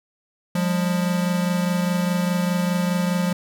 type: tone pair together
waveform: square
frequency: 177.41 / 202.3 Hz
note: F3 / G#3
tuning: +28 / -45 cents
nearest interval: major second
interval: 227 cents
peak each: -21 / -27 dBFS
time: 0.55-3.33 s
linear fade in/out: 5 ms
effects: none